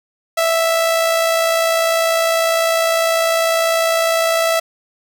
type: tone with amplitude modulation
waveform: sawtooth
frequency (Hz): 659.3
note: E5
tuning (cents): 0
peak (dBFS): -8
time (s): 0.37-4.6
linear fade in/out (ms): 10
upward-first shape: sine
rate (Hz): 60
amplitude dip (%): 40
effects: none